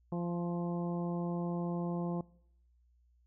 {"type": "harmonic tone with a mistuned harmonic", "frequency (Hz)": 173, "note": "F3", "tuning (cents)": -16, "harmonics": [1, 2, 3, 4, 5, 6], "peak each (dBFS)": [-34, -40, -44, -46, -48, -50], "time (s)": [0.12, 2.21], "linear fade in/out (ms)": 2, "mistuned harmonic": 6, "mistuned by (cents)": 25, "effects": ["noise-tail reverb RT60 0.8 s tail -24 dB re dry", "added 60 Hz sine -65 dBFS peak until 3.26 s"]}